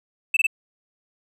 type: tone bursts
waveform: triangle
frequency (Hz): 2640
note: E7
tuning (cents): +2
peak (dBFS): -15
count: 3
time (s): 0.34-0.468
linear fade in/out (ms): 5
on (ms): 28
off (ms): 22
effects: none